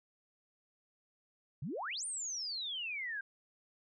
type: exponential two-way sweep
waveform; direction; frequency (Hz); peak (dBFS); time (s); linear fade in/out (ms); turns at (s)
sine; up then down; 119.9 to 9270 to 1565; -37; 1.62-3.21; 5; 2.05
effects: none